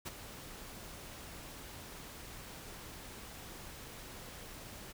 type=noise with ADSR envelope; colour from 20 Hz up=pink; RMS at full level=-39 dBFS; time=0.05-4.93 s; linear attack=19 ms; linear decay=26 ms; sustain=-10 dB; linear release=20 ms; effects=none